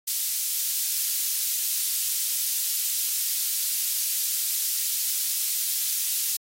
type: high-pass noise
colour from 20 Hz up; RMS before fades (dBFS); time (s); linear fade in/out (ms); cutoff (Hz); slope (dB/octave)
white; -26; 0.07-6.37; 10; 4400; 12
effects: AAC 48 kbps